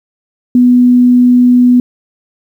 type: tone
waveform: sine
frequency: 246.9 Hz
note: B3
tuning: in tune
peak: -3 dBFS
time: 0.55-1.8 s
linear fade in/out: 2 ms
effects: 7-bit